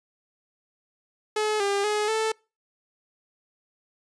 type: tone with pitch steps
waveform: sawtooth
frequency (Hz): 427.2 / 400.5 / 421.1 / 440.6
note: G#4 / G4 / G#4 / A4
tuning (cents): +49 / +37 / +24 / +2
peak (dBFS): -19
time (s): 1.36-2.32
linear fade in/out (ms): 5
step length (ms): 240
effects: noise-tail reverb RT60 0.3 s tail -26 dB re dry + resampled to 22050 Hz